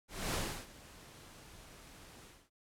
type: noise with ADSR envelope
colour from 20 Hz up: pink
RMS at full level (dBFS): -35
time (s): 0.08-2.5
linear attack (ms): 250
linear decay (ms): 330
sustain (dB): -20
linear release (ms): 250
effects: low-pass 12000 Hz 12 dB/octave